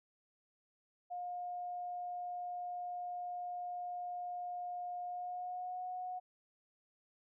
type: tone with pitch glide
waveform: sine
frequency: 713 to 730.5 Hz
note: F5 to F#5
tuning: +36 to -22 cents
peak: -39 dBFS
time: 1.1-6.2 s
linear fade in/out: 20 ms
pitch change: +42 cents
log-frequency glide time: 5.04-5.83 s
effects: none